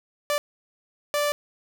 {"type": "tone bursts at uneven times", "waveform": "sawtooth", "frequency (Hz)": 586, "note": "D5", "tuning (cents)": -4, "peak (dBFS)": -18, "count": 2, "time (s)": [[0.3, 0.38], [1.14, 1.32]], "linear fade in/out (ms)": 0, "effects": []}